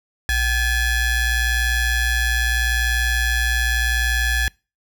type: ring-modulated tone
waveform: 45% pulse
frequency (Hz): 830.6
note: G#5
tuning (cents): 0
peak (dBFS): -14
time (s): 0.29-4.48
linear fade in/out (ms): 0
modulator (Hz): 891
effects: noise-tail reverb RT60 0.3 s tail -26 dB re dry